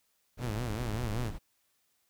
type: noise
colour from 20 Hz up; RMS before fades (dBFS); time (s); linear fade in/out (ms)
brown; -39; 0.37-1.39; 20
type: tone with vibrato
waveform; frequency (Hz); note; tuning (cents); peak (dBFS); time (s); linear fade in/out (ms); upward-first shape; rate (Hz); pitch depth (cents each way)
sawtooth; 114; A#2; -38; -29; 0.39-1.32; 50; sine; 5.2; 160
effects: white hiss -74 dBFS RMS until 2.09 s